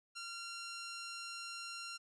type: tone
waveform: 10% pulse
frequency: 1380 Hz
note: F6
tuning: 21 cents flat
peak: -35 dBFS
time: 0.15-1.98 s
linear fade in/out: 20 ms
effects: low-pass 8000 Hz 12 dB/octave